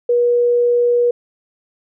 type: tone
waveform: sine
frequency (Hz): 481.8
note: B4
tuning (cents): -43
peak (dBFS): -11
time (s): 0.09-1.11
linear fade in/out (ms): 5
effects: none